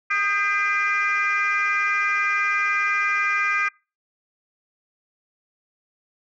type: tone cluster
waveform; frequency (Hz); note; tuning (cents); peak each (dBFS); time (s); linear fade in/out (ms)
sine; 1235 / 1589 / 2030 / 2398; D#6 / G6 / B6 / D7; -13 / +23 / +47 / +36; -24; 0.1-3.69; 10
effects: noise-tail reverb RT60 0.3 s tail -25 dB re dry + tanh soft clip ceiling -13 dBFS